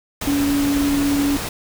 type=tone in noise; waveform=sine; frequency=283.9 Hz; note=C#4; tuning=41 cents sharp; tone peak=-16 dBFS; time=0.27-1.37 s; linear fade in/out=5 ms; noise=pink; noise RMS=-26 dBFS; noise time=0.21-1.49 s; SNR=+7 dB; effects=none